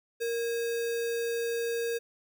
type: tone with sample-and-hold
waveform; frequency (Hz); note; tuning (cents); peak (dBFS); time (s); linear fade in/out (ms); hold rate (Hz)
sine; 466.2; A#4; 0; -28; 0.2-1.99; 20; 2100
effects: none